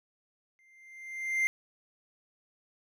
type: tone with exponential growth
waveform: triangle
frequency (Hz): 2093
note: C7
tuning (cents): 0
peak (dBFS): -21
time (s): 0.59-1.47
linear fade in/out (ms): 0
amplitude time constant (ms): 190
effects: none